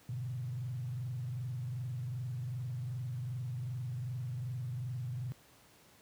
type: tone with frequency modulation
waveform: sine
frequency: 123.47 Hz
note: B2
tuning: in tune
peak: -35 dBFS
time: 0.09-5.32 s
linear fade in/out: 0 ms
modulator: 22.6 Hz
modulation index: 0.71
effects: pink hiss -62 dBFS RMS until 6.01 s + high-pass 80 Hz 12 dB/octave